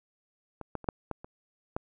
clicks, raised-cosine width 1 ms, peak -25 / -19 / -30 / -13 / -19 / -29 / -17 dBFS, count 7, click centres 0.613 / 0.753 / 0.843 / 0.888 / 1.113 / 1.245 / 1.765 s, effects none

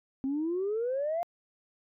sine exponential sweep, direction up, 261.6 to 706 Hz, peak -27 dBFS, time 0.24-1.23 s, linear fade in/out 0 ms, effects tanh soft clip ceiling -24 dBFS

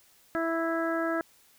harmonic tone, 329.6 Hz, E4, in tune, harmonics 1 / 2 / 3 / 4 / 5 / 6, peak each -30 / -31 / -42 / -34 / -35 / -46 dBFS, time 0.35-1.21 s, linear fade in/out 0 ms, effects white hiss -61 dBFS RMS until 1.58 s

